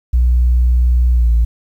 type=tone with pitch glide; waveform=sine; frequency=61 to 57.24 Hz; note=B1 to A#1; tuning=-21 to -31 cents; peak=-7 dBFS; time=0.13-1.45 s; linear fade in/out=10 ms; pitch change=-110 cents; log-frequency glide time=1.13-1.31 s; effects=tanh soft clip ceiling -6 dBFS + 8-bit